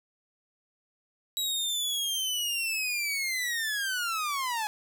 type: linear sweep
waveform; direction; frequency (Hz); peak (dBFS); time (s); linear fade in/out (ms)
sawtooth; down; 3878 to 830.6; -25; 1.37-4.67; 0
effects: none